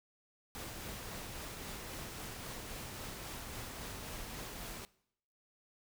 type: noise with tremolo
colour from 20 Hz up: pink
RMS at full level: -44 dBFS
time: 0.55-4.85 s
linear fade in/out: 0 ms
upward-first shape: triangle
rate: 3.7 Hz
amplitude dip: 25%
effects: noise-tail reverb RT60 0.7 s tail -21 dB re dry